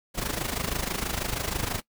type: noise with amplitude modulation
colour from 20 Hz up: pink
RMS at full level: -27 dBFS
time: 0.14-1.82 s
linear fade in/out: 50 ms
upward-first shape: sine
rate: 26.2 Hz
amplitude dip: 75%
effects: noise-tail reverb RT60 0.1 s tail -22 dB re dry